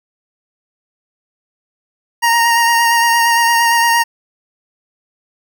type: tone with vibrato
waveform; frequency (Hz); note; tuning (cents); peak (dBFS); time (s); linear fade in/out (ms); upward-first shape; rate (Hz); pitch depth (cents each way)
25% pulse; 932.3; A#5; 0; -6; 2.22-4.04; 20; sine; 8.7; 20
effects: none